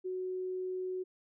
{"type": "tone", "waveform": "sine", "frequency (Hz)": 370, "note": "F#4", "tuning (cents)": 0, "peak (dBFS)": -34, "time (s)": [0.04, 1.04], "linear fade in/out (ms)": 20, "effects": []}